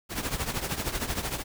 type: noise with tremolo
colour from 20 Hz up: pink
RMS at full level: -28 dBFS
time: 0.09-1.44 s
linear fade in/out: 50 ms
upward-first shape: triangle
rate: 13 Hz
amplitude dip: 80%
effects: none